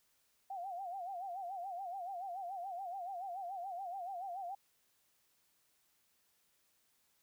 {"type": "tone with vibrato", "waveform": "sine", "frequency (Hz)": 740, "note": "F#5", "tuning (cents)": 0, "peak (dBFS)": -40, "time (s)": [0.5, 4.55], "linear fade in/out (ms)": 5, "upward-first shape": "sine", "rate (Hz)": 7, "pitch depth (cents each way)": 130, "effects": ["white hiss -75 dBFS RMS until 7.22 s"]}